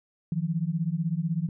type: beating tone pair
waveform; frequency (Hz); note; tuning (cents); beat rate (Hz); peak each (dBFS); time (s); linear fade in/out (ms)
sine; 157.5 / 173.5; D#3 / F3; +21 / -11; 16; -28; 0.32-1.49; 2
effects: none